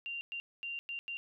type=tone bursts at uneven times; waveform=sine; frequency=2776 Hz; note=F7; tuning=11 cents flat; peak=-37 dBFS; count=5; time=0.06-0.21 / 0.32-0.4 / 0.63-0.79 / 0.89-0.99 / 1.08-1.17 s; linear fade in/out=0 ms; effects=none